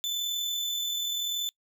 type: tone with amplitude modulation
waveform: 35% pulse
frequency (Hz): 3514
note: A7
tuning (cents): -3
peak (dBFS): -25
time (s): 0.04-1.49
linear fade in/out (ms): 0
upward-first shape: sine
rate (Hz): 40.8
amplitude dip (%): 30
effects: noise-tail reverb RT60 0.1 s tail -25 dB re dry